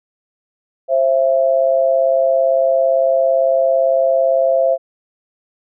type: tone pair together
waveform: sine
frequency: 530 / 667.8 Hz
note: C5 / E5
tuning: +22 / +22 cents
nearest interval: major third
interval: 400 cents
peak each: -14 dBFS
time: 0.88-4.78 s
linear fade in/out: 50 ms
effects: none